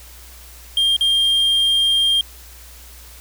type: tone with dropouts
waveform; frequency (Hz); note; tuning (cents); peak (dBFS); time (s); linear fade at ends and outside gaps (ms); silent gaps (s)
triangle; 3203; G7; +37; -12; 0.77-2.21; 2; 0.965-1.009
effects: added 60 Hz sine -41 dBFS peak until 3.2 s + white hiss -43 dBFS RMS until 3.2 s